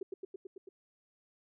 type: tone with echo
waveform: sine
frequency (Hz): 382.3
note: G4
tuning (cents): -43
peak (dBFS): -34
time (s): 0.01-0.03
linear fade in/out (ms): 5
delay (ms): 110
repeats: 6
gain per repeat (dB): -2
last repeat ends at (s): 0.69
effects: none